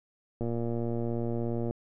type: click train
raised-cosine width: 2 ms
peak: -20 dBFS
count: 153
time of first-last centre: 0.41-1.709 s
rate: 117 Hz
effects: none